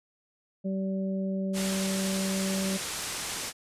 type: harmonic tone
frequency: 192.1 Hz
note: G3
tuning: 35 cents flat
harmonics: 1 / 2 / 3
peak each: -28 / -39 / -37 dBFS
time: 0.64-2.78 s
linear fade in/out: 20 ms
type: low-pass noise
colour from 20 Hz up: white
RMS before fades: -35 dBFS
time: 1.53-3.53 s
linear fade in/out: 50 ms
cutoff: 9700 Hz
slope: 24 dB/octave
type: noise with exponential growth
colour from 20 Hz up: violet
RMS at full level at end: -38 dBFS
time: 2.88-3.04 s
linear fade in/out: 2 ms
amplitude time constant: 34 ms
effects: resampled to 32000 Hz